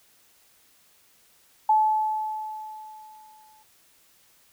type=tone with exponential decay; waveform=sine; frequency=864 Hz; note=A5; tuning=32 cents flat; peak=-15 dBFS; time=1.69-3.63 s; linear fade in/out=5 ms; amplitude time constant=420 ms; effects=white hiss -60 dBFS RMS until 4.52 s